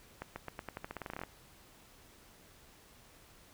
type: accelerating click train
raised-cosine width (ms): 0.5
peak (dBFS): -25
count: 17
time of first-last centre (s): 0.22-1.236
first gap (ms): 140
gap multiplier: 0.88
effects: pink hiss -60 dBFS RMS until 3.53 s